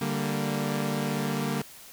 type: chord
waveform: sawtooth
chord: G minor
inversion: second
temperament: equal with one note detuned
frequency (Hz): 146.83 / 196 / 231.3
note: D3 / G3 / Bb3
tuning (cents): 0 / 0 / -13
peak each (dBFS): -27 / -28 / -27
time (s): 0.01-1.62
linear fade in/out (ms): 5
effects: white hiss -48 dBFS RMS until 1.92 s